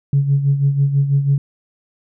sine tone with tremolo, 140 Hz, C#3, 18 cents sharp, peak -9 dBFS, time 0.13-1.38 s, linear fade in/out 2 ms, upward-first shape sine, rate 6.1 Hz, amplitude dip 65%, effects tanh soft clip ceiling -6 dBFS

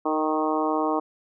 harmonic tone with a mistuned harmonic, 155.56 Hz, D#3, in tune, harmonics 2 / 3 / 4 / 5 / 6 / 7 / 8, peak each -26 / -29 / -30 / -29 / -31 / -29 / -36 dBFS, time 0.05-1 s, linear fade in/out 10 ms, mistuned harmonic 3, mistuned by -16 cents, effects none

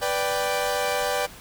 sawtooth chord, G major, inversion first, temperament equal, 493.9 / 587.3 / 784 Hz, B4 / D5 / G5, 0 / 0 / 0 cents, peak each -24 / -23 / -24 dBFS, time 0.01-1.27 s, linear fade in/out 20 ms, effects pink hiss -44 dBFS RMS until 1.4 s

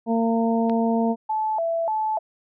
harmonic tone, 228.5 Hz, A#3, 34 cents flat, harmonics 1 / 2 / 3 / 4, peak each -20 / -26 / -26 / -30 dBFS, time 0.06-1.16 s, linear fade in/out 50 ms
click, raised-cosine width 0.3 ms, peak -21 dBFS, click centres 0.697 s
sine tone with vibrato, 760 Hz, F#5, 46 cents sharp, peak -21 dBFS, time 1.29-2.19 s, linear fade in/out 10 ms, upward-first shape square, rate 1.7 Hz, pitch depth 230 cents each way
effects none

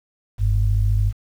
sine tone pair together, 48.08 / 101.8 Hz, G1 / G#2, -33 / -34 cents, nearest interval octave + minor second, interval 1299 cents, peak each -18 dBFS, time 0.38-1.13 s, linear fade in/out 50 ms, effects 8-bit

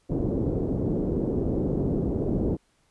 white low-pass noise, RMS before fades -26 dBFS, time 0.09-2.57 s, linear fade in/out 20 ms, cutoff 410 Hz, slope 24 dB/octave, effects pink hiss -67 dBFS RMS until 2.9 s + resampled to 24000 Hz

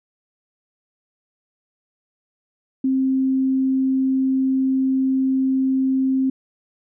sine tone, 264.2 Hz, C4, 17 cents sharp, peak -16 dBFS, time 2.84-6.3 s, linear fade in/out 5 ms, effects none

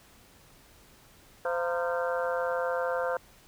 harmonic tone with a mistuned harmonic, 172.6 Hz, F3, 20 cents flat, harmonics 3 / 4 / 5 / 6 / 7 / 8 / 9, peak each -29 / -35 / -38 / -40 / -41 / -37 / -38 dBFS, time 1.45-3.17 s, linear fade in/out 2 ms, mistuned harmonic 5, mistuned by +120 cents, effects pink hiss -57 dBFS RMS until 3.47 s

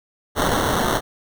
white noise with sample-and-hold, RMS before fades -20 dBFS, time 0.35-1.01 s, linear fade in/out 50 ms, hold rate 2450 Hz, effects none

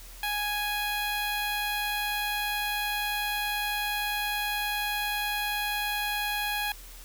10% pulse tone with notch filter, 830 Hz, G#5, 1 cent flat, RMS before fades -30 dBFS, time 0.23-6.72 s, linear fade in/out 2 ms, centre 5500 Hz, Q 1.5, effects added 40 Hz sine -45 dBFS peak until 7.04 s + white hiss -49 dBFS RMS until 7.04 s

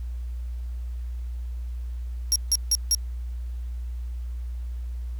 30% pulse tone bursts, 5600 Hz, F8, 4 cents sharp, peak -14 dBFS, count 4, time 2.32-2.948 s, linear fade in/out 0 ms, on 37 ms, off 160 ms, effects added 60 Hz sine -29 dBFS peak until 5.19 s + pink hiss -59 dBFS RMS until 5.19 s

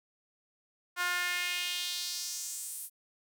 sawtooth tone with high-pass filter sweep, 355.4 Hz, F4, 30 cents sharp, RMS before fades -35 dBFS, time 0.96-2.9 s, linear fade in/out 50 ms, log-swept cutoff 1300 to 11000 Hz, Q 2.3, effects none

